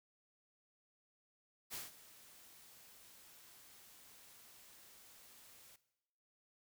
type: noise with ADSR envelope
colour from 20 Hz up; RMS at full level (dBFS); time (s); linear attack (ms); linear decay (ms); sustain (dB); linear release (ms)
white; -44; 1.7-5.76; 40; 170; -17; 4
effects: noise-tail reverb RT60 0.9 s tail -17 dB re dry